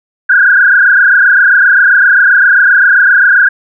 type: tone with frequency modulation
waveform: sine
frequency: 1544 Hz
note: G6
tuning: 27 cents flat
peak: -3 dBFS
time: 0.29-3.49 s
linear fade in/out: 10 ms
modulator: 27.6 Hz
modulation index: 3.6
effects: none